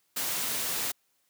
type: noise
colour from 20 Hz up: white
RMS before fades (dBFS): -31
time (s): 0.16-0.92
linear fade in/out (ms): 10
effects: white hiss -72 dBFS RMS until 1.29 s + high-pass 100 Hz 12 dB/octave